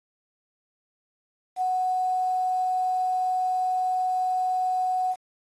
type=tone with quantisation; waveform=sine; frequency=740 Hz; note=F#5; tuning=in tune; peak=-22 dBFS; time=1.56-5.16 s; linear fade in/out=50 ms; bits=8; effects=AAC 32 kbps